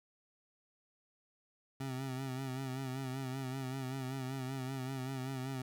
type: tone with vibrato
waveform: 25% pulse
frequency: 131.8 Hz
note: C3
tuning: 13 cents sharp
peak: -34 dBFS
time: 1.8-5.62 s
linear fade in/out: 5 ms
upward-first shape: sine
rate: 5.2 Hz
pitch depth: 54 cents each way
effects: none